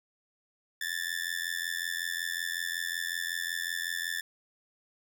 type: tone with amplitude modulation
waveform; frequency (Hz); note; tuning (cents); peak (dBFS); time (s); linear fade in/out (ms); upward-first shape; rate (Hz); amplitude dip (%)
sawtooth; 1760; A6; 0; -24; 0.81-4.21; 5; sine; 85.4; 100
effects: none